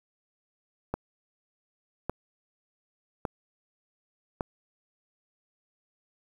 click train, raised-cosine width 1 ms, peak -15 dBFS, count 4, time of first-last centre 0.94-4.408 s, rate 0.865 Hz, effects 8-bit

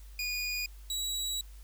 25% pulse tone pair in turn, 2455 / 3897 Hz, D#7 / B7, -24 / -24 cents, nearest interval minor sixth, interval 800 cents, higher second, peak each -28 dBFS, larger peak neither, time 0.19-0.66 / 0.9-1.41 s, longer second, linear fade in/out 2 ms, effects added 50 Hz sine -46 dBFS peak until 1.63 s + white hiss -61 dBFS RMS until 1.63 s

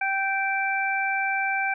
harmonic tone, 780 Hz, G5, 9 cents flat, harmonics 1 / 2 / 3, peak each -27 / -27 / -27 dBFS, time 0.01-1.74 s, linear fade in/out 5 ms, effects none

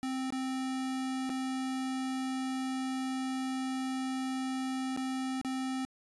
square tone with dropouts, 261.6 Hz, C4, in tune, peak -33 dBFS, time 0.03-5.85 s, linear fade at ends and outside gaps 0 ms, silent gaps 0.304-0.324 / 1.294-1.3 / 4.964-4.974 / 5.414-5.448 s, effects resampled to 24000 Hz

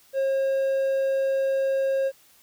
triangle tone, 539 Hz, C#5, 49 cents flat, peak -19 dBFS, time 0.13-2.12 s, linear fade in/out 50 ms, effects white hiss -57 dBFS RMS until 2.42 s

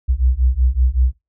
sine beating tone pair, 60.5 / 65.8 Hz, B1 / C2, -35 / +10 cents, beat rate 5.3 Hz, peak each -16 dBFS, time 0.08-1.13 s, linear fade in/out 20 ms, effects noise-tail reverb RT60 0.2 s tail -19 dB re dry

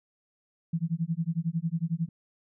sine tone with tremolo, 165.6 Hz, E3, 8 cents sharp, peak -23 dBFS, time 0.73-2.09 s, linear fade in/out 5 ms, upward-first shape sine, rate 11 Hz, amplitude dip 100%, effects none

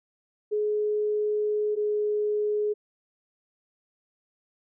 sine tone pair in turn, 421.5 / 419.8 Hz, G#4 / G#4, +26 / +19 cents, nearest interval unison, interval 7 cents, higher first, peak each -23 dBFS, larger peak neither, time 0.51-1.76 / 1.76-2.74 s, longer first, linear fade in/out 20 ms, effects none

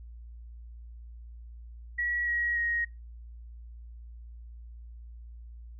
sine tone with pitch steps, 1924 / 1901.9 / 1880.1 Hz, B6 / A#6 / A#6, -46 / +34 / +14 cents, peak -27 dBFS, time 1.98-2.85 s, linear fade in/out 10 ms, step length 290 ms, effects noise-tail reverb RT60 0.2 s tail -21 dB re dry + added 58 Hz sine -43 dBFS peak until 5.79 s

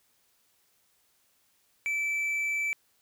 triangle tone with hard clipping, 2319 Hz, D7, 22 cents flat, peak -28 dBFS, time 1.86-2.73 s, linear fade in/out 0 ms, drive 6 dB, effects white hiss -69 dBFS RMS until 3.01 s

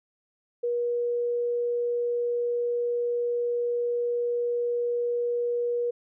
sine tone, 479.6 Hz, A#4, 49 cents sharp, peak -24 dBFS, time 0.63-5.91 s, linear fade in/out 10 ms, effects none

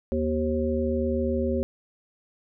harmonic tone with a mistuned harmonic, 76.8 Hz, D#2, 22 cents flat, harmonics 1 / 3 / 5 / 7, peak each -29 / -27 / -29 / -29 dBFS, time 0.12-1.63 s, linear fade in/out 0 ms, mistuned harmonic 3, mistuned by +58 cents, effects none

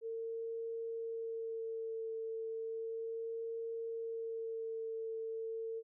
sine tone with vibrato, 452.6 Hz, A4, 49 cents sharp, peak -38 dBFS, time 0.01-5.83 s, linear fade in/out 50 ms, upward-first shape sine, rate 0.34 Hz, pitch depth 16 cents each way, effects none

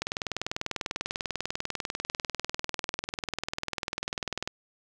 click train, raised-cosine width 0.2 ms, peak -13 dBFS, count 91, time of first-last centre 0.02-4.475 s, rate 20.2 Hz, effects none

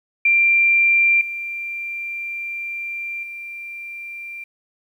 sine tone with level steps, 2370 Hz, D7, 15 cents sharp, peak -12 / -25 / -30 dBFS, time 0.25-4.44 s, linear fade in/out 5 ms, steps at 1.21 / 3.23 s, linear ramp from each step 2 ms, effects 9-bit

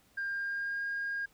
sine tone with pitch glide, 1600 to 1622.3 Hz, G6 to G#6, +35 to -41 cents, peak -31 dBFS, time 0.17-1.26 s, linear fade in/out 10 ms, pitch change +24 cents, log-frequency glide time 0.28-0.83 s, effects tanh soft clip ceiling -29 dBFS + pink hiss -66 dBFS RMS until 1.33 s

